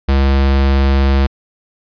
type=tone; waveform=square; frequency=68.1 Hz; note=C#2; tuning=30 cents flat; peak=-10 dBFS; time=0.08-1.27 s; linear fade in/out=10 ms; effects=resampled to 11025 Hz